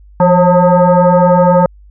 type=tone with frequency modulation; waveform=sine; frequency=185 Hz; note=F#3; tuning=in tune; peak=-5 dBFS; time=0.2-1.66 s; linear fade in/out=2 ms; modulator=358 Hz; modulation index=2.3; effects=added 50 Hz sine -37 dBFS peak until 1.9 s